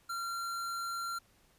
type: tone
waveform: square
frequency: 1374 Hz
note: F6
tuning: 29 cents flat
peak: -36 dBFS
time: 0.09-1.19 s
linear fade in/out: 10 ms
effects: pink hiss -67 dBFS RMS until 1.58 s + resampled to 32000 Hz